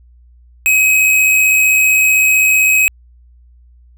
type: tone with amplitude modulation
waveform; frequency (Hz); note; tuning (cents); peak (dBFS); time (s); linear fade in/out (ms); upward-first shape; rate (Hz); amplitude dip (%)
square; 2539; D#7; +34; -8; 0.66-2.88; 0; sine; 95.6; 25
effects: added 60 Hz sine -42 dBFS peak until 3.97 s